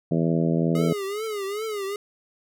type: harmonic tone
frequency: 82.41 Hz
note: E2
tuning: in tune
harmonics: 2 / 3 / 4 / 5 / 6 / 7 / 8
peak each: -22 / -26 / -28 / -30 / -32 / -33 / -34 dBFS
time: 0.11-0.93 s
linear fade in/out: 5 ms
type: tone with vibrato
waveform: square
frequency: 415.3 Hz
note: G#4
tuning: in tune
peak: -28 dBFS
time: 0.75-1.96 s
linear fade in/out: 2 ms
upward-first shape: triangle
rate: 2.5 Hz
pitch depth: 140 cents each way
effects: none